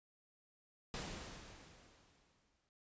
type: noise with exponential decay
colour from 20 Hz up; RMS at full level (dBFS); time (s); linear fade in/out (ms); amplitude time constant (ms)
pink; -43; 0.94-2.69; 0; 380
effects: resampled to 16000 Hz